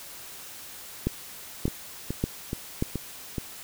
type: two click trains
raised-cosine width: 3 ms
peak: -11 / -16 dBFS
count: 4 / 5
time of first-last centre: 1.07-2.824 / 1.68-3.382 s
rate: 1.71 / 2.35 Hz
effects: white hiss -43 dBFS RMS until 3.63 s